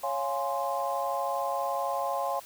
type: chord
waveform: sine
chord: Db major seventh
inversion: none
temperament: equal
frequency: 554.4 / 698.5 / 830.6 / 1046.5 Hz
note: Db5 / F5 / Ab5 / C6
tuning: 0 / 0 / 0 / 0 cents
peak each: -33 dBFS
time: 0.03-2.4 s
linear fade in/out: 10 ms
effects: white hiss -49 dBFS RMS until 2.45 s